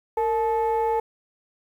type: tone pair together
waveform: sine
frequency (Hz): 458.2 / 865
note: A#4 / A5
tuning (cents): -30 / -30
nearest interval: major seventh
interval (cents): 1100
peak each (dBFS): -21 / -21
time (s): 0.17-1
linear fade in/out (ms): 5
effects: tanh soft clip ceiling -17 dBFS + 9-bit